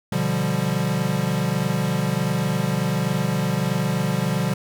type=chord; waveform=square; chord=G dominant seventh; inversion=first; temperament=equal; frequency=123.47 / 146.83 / 174.61 / 196 Hz; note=B2 / D3 / F3 / G3; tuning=0 / 0 / 0 / 0 cents; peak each=-28 / -26 / -26 / -27 dBFS; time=0.12-4.54 s; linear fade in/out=5 ms; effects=none